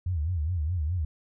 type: tone with vibrato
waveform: sine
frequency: 82.41 Hz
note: E2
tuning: in tune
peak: -25 dBFS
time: 0.06-1.05 s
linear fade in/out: 5 ms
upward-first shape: sine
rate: 4.8 Hz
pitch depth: 200 cents each way
effects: none